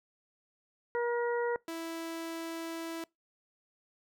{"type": "harmonic tone", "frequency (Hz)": 476.3, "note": "A#4", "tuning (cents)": 37, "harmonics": [1, 2, 3, 4], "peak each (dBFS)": [-30, -36, -40, -42], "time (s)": [0.95, 1.56], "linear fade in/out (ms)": 0}
{"type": "tone", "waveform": "sawtooth", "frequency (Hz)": 329.6, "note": "E4", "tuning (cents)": 0, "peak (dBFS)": -33, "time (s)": [1.68, 3.04], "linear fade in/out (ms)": 2}
{"effects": ["noise-tail reverb RT60 0.2 s tail -25 dB re dry"]}